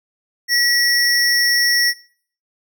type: tone pair together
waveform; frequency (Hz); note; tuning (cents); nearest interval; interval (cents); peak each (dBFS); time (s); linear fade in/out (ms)
square; 1930 / 5459; B6 / F8; -40 / -40; octave + tritone; 1800; -17; 0.48-1.94; 50
effects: noise-tail reverb RT60 0.5 s tail -17 dB re dry

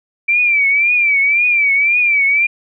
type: tone with vibrato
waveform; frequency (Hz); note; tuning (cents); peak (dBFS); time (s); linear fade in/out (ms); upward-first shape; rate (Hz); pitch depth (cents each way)
sine; 2331; D7; -14; -10; 0.28-2.47; 10; triangle; 1.9; 110
effects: none

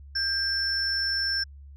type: tone pair together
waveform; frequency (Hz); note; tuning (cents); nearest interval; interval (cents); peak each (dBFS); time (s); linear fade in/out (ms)
sine; 1593 / 5370; G6 / E8; +27 / +31; octave + major sixth; 2104; -28 / -25; 0.15-1.44; 10
effects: tanh soft clip ceiling -17 dBFS + added 70 Hz sine -43 dBFS peak until 1.76 s

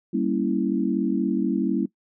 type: chord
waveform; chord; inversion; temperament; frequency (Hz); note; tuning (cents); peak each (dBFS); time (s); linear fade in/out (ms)
sine; G diminished seventh; none; equal; 196 / 233.1 / 277.2 / 329.6; G3 / Bb3 / Db4 / Fb4; 0 / 0 / 0 / 0; -26; 0.13-1.86; 10
effects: noise-tail reverb RT60 0.1 s tail -20 dB re dry

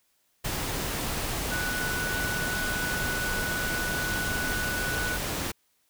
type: tone in noise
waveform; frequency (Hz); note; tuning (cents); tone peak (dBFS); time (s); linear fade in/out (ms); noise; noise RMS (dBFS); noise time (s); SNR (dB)
sine; 1480; F#6; 0; -30; 1.51-5.17; 10; pink; -31; 0.44-5.52; -2
effects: white hiss -70 dBFS RMS until 5.89 s

